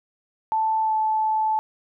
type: tone with pitch glide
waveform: sine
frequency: 880 to 870.9 Hz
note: A5 to A5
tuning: 0 to -18 cents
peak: -19 dBFS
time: 0.52-1.59 s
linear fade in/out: 0 ms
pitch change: -18 cents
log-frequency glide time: 0.82-0.93 s
effects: none